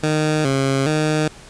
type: tone with vibrato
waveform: 15% pulse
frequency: 144.5 Hz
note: D3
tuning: 28 cents flat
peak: -10 dBFS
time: 0.03-1.28 s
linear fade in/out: 5 ms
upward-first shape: square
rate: 1.2 Hz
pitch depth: 110 cents each way
effects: pink hiss -42 dBFS RMS until 1.49 s + resampled to 22050 Hz